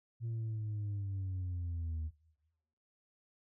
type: linear sweep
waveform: sine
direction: down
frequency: 116.8 to 77.1 Hz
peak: -33 dBFS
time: 0.2-2.11 s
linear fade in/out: 50 ms
effects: noise-tail reverb RT60 1.0 s tail -22 dB re dry + tanh soft clip ceiling -34 dBFS